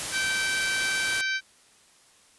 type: noise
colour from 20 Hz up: white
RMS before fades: -31 dBFS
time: 0-1.21 s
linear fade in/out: 0 ms
type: harmonic tone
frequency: 775 Hz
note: G5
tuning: 20 cents flat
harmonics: 2 / 3 / 4 / 5 / 6 / 7 / 8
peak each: -27 / -31 / -37 / -37 / -38 / -43 / -43 dBFS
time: 0.11-1.41 s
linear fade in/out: 50 ms
effects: white hiss -58 dBFS RMS until 2.38 s + resampled to 24000 Hz